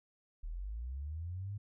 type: linear sweep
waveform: sine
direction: up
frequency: 36.02 to 104.5 Hz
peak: -38 dBFS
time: 0.43-1.58 s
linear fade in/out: 10 ms
effects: none